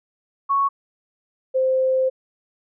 sine tone pair in turn, 1108.7 / 521.4 Hz, C#6 / C5, 0 / -6 cents, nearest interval octave + minor second, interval 1306 cents, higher first, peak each -16 dBFS, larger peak neither, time 0.49-0.69 / 1.54-2.1 s, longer second, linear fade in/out 20 ms, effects none

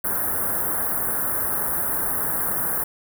white band-stop noise, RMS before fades -24 dBFS, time 0.04-2.84 s, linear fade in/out 5 ms, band 1700 to 10000 Hz, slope 48 dB/octave, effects none

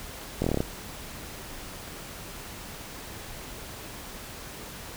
slowing click train, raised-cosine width 2 ms, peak -12 dBFS, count 8, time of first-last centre 0.42-0.605 s, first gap 22 ms, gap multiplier 1.06, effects pink hiss -41 dBFS RMS until 4.96 s

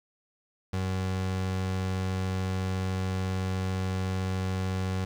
30% pulse tone, 93.8 Hz, F#2, 24 cents sharp, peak -25 dBFS, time 0.73-5.05 s, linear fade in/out 5 ms, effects low-pass 8000 Hz 12 dB/octave + 10-bit

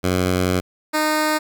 10% pulse tone pair in turn, 91.4 / 307.4 Hz, F#2 / D#4, -21 / -21 cents, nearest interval octave + major sixth, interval 2100 cents, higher second, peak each -9 dBFS, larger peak neither, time 0.03-0.61 / 0.93-1.39 s, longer first, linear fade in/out 20 ms, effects none

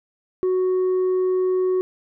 triangle tone with tanh clipping, 370 Hz, F#4, in tune, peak -18 dBFS, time 0.43-1.81 s, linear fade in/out 0 ms, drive 7 dB, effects none

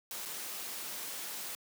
white noise with dropouts, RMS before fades -41 dBFS, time 0.11-1.55 s, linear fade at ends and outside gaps 1 ms, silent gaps 0.253-0.257 s, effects high-pass 200 Hz 12 dB/octave

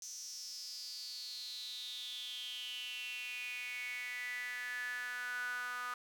sawtooth tone with high-pass filter sweep, 246.9 Hz, B3, in tune, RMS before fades -43 dBFS, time 0.02-5.94 s, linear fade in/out 2 ms, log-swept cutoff 6000 to 1300 Hz, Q 9.4, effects none

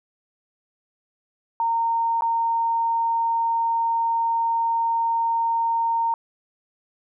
sine tone with dropouts, 920 Hz, A#5, 23 cents flat, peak -19 dBFS, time 1.6-6.14 s, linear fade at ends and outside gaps 1 ms, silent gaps 2.209-2.221 s, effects none

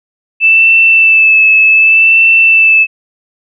sine tone with vibrato, 2637 Hz, E7, in tune, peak -3 dBFS, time 0.4-2.87 s, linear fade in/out 50 ms, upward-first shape sine, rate 0.66 Hz, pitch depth 25 cents each way, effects none

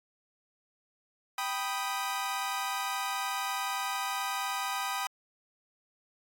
sawtooth chord, G augmented, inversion none, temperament equal, 784 / 987.8 / 1244.5 Hz, G5 / B5 / D#6, 0 / 0 / 0 cents, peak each -32 dBFS, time 1.38-5.07 s, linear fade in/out 2 ms, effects AAC 64 kbps

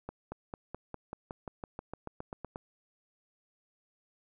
accelerating click train, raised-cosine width 1 ms, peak -25 dBFS, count 16, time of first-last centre 0.09-2.559 s, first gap 230 ms, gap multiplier 0.95, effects none

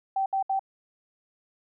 sine tone bursts, 775 Hz, G5, 20 cents flat, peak -23 dBFS, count 3, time 0.16-0.594 s, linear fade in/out 5 ms, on 100 ms, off 67 ms, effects none

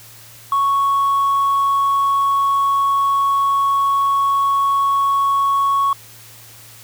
triangle tone with hard clipping, 1108.7 Hz, C#6, in tune, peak -13 dBFS, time 0.52-5.93 s, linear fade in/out 2 ms, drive 2 dB, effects added 113 Hz sine -47 dBFS peak until 6.83 s + white hiss -42 dBFS RMS until 6.83 s

